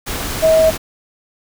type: tone in noise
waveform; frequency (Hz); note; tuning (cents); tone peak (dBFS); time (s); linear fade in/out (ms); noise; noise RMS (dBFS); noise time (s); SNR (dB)
sine; 640; D#5; +49; -8; 0.42-0.71; 20; pink; -23; 0.06-0.78; +12
effects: none